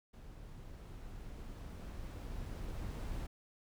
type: noise with level ramp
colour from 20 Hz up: brown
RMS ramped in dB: -52 to -40 dBFS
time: 0.13-3.27 s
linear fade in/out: 10 ms
effects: none